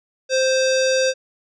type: tone with low-pass filter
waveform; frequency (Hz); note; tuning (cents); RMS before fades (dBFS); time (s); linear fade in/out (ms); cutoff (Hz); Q
square; 523.3; C5; 0; -18; 0.29-1.14; 50; 5500; 3.1
effects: none